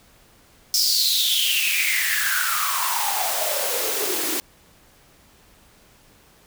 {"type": "noise with high-pass filter sweep", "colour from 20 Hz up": "white", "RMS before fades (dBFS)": -22, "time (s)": [0.74, 4.4], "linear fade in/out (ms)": 0, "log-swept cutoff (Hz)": [5300, 300], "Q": 8.1, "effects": ["pink hiss -54 dBFS RMS until 6.46 s"]}